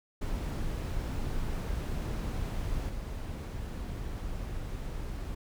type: noise with level steps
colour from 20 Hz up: brown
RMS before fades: -33 / -37 dBFS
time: 0.21-5.35 s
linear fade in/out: 10 ms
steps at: 2.89 s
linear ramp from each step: 2 ms
effects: none